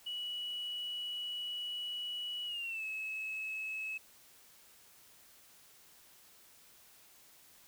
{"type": "tone with pitch glide", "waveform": "sine", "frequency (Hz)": [2935, 2585], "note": ["F#7", "E7"], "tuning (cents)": [-15, -34], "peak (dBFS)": -36, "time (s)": [0.06, 3.98], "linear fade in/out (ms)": 10, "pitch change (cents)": -219, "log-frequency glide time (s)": [2.45, 2.85], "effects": ["tanh soft clip ceiling -33 dBFS", "white hiss -61 dBFS RMS until 7.67 s"]}